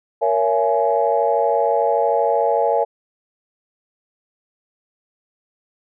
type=chord; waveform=sine; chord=A# half-diminished seventh; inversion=none; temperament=just; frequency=466.2 / 559.4 / 671.3 / 839.1 Hz; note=A#4 / C#5 / E5 / G#5; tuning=0 / +16 / +31 / +18 cents; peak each=-20 dBFS; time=0.21-2.85 s; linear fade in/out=20 ms; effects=tanh soft clip ceiling -4 dBFS